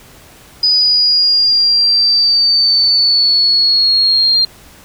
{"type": "linear sweep", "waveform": "sine", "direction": "down", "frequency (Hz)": [4978, 4186], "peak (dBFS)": -8, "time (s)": [0.63, 4.45], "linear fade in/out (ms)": 5, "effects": ["pink hiss -41 dBFS RMS until 4.84 s"]}